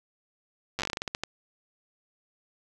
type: slowing click train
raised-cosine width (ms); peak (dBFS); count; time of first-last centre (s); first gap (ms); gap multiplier
0.2; -13; 14; 0.79-1.236; 8; 1.22
effects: none

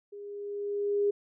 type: tone with level ramp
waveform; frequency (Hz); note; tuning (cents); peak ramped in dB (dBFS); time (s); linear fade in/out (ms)
sine; 407.5; G#4; -33; -41 to -22; 0.12-1.11; 10
effects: none

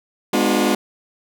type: chord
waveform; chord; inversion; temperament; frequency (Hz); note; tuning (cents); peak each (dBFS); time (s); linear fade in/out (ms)
sawtooth; G# diminished seventh; none; just; 207.7 / 249.2 / 299 / 358.8; G#3 / B3 / D4 / F4; 0 / +16 / +31 / +47; -17; 0.33-0.75; 5
effects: none

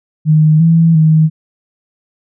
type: tone with pitch steps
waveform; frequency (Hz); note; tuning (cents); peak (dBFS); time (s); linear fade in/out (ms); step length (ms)
sine; 154.9 / 164.8 / 157.4; D#3 / E3 / D#3; -7 / 0 / +20; -5; 0.25-1.3; 50; 350
effects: none

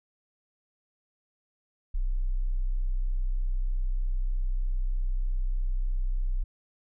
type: tone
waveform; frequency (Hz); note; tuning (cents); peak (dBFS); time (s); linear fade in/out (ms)
sine; 31.61; B0; +41; -24; 1.94-6.44; 10
effects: none

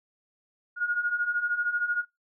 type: beating tone pair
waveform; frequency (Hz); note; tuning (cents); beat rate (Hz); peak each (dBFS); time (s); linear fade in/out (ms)
sine; 1426 / 1439; F6 / F#6; +36 / -49; 13; -30 / -26; 0.76-2.05; 50
effects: noise-tail reverb RT60 0.2 s tail -22 dB re dry

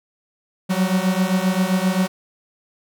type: beating tone pair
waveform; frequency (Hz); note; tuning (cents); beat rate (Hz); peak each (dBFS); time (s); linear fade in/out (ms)
45% pulse; 182.8 / 190.4; F#3 / F#3; -21 / +50; 7.6; -20; 0.69-2.08; 20
effects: none

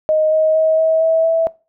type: tone with pitch steps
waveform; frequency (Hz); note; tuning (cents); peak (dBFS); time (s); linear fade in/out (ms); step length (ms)
sine; 622.3 / 628.8 / 635.4 / 642 / 648.7 / 655.5; D#5 / D#5 / D#5 / E5 / E5 / E5; 0 / +18 / +36 / -46 / -28 / -10; -11; 0.09-1.47; 0; 230
effects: noise-tail reverb RT60 0.3 s tail -21 dB re dry

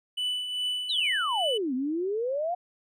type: tone with tremolo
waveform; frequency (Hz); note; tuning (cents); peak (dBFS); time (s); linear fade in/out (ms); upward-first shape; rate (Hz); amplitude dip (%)
triangle; 2982; F#7; +13; -24; 0.17-1.58; 10; triangle; 2.5; 55
type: exponential two-way sweep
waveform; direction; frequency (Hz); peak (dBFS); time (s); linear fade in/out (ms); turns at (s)
sine; down then up; 4165 to 246.9 to 729; -26; 0.89-2.55; 10; 1.74
effects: none

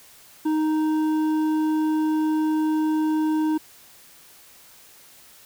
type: tone with hard clipping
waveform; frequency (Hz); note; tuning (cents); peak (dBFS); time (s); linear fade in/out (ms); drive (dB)
sine; 311.1; D#4; 0; -21; 0.45-3.58; 10; 7
effects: white hiss -50 dBFS RMS until 5.45 s

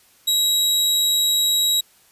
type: tone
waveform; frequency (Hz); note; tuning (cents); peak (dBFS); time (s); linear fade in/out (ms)
sawtooth; 3847; B7; -46; -13; 0.27-1.81; 10
effects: white hiss -55 dBFS RMS until 2.11 s + resampled to 32000 Hz

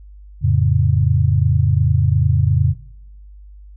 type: chord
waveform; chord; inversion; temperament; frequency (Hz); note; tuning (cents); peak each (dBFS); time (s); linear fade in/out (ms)
sine; F augmented; none; equal; 87.31 / 110 / 138.59; F2 / A2 / C#3; 0 / 0 / 0; -16; 0.41-2.75; 50
effects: noise-tail reverb RT60 0.9 s tail -22 dB re dry + added 50 Hz sine -37 dBFS peak until 3.76 s

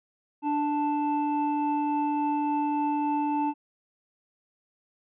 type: tone pair together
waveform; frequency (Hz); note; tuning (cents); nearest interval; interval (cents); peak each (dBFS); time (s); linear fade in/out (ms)
triangle; 294.5 / 880; D4 / A5; +5 / 0; octave + perfect fifth; 1895; -25; 0.42-3.54; 50
effects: resampled to 8000 Hz

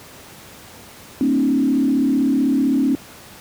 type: tone with frequency modulation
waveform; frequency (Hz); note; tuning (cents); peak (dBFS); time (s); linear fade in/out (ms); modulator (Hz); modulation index
sine; 268.9; C4; +47; -14; 1.21-2.95; 0; 35.7; 1.1
effects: pink hiss -41 dBFS RMS until 3.4 s + high-pass 80 Hz 12 dB/octave

